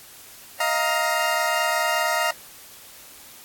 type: chord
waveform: 20% pulse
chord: Eb suspended second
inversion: none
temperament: equal with one note detuned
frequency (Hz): 629.8 / 698.5 / 932.3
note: Eb5 / F5 / Bb5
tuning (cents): +21 / 0 / 0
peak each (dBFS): -20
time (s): 0.6-2.31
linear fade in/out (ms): 5
effects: white hiss -45 dBFS RMS until 3.44 s + AAC 64 kbps